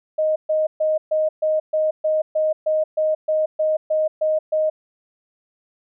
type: tone bursts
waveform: sine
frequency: 622.3 Hz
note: D#5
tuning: in tune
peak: -16 dBFS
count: 15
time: 0.18-4.7 s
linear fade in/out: 10 ms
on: 180 ms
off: 130 ms
effects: none